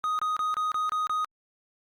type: tone bursts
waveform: triangle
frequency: 1248 Hz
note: D#6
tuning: 5 cents sharp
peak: -23 dBFS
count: 7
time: 0.04-1.246 s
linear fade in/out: 0 ms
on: 150 ms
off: 26 ms
effects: Opus 48 kbps